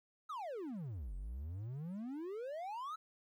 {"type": "exponential two-way sweep", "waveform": "triangle", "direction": "down then up", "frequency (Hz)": [1337, 43.65, 1337], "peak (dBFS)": -39, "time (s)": [0.29, 2.96], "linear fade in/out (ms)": 10, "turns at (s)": 1.15, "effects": ["13-bit"]}